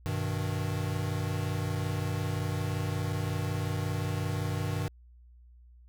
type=chord; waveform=square; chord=G augmented; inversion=none; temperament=equal; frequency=98 / 123.47 / 155.56 Hz; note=G2 / B2 / D#3; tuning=0 / 0 / 0 cents; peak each=-33 / -37 / -35 dBFS; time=0.06-4.88 s; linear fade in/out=0 ms; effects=added 60 Hz sine -52 dBFS peak until 5.88 s